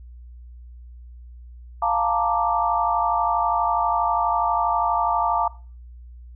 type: chord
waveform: sine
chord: Bb major seventh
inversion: second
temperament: equal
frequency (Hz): 698.5 / 880 / 932.3 / 1174.7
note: F5 / A5 / Bb5 / D6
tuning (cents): 0 / 0 / 0 / 0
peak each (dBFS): -24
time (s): 1.82-5.48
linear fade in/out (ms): 5
effects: noise-tail reverb RT60 0.4 s tail -21 dB re dry + added 60 Hz sine -39 dBFS peak until 6.35 s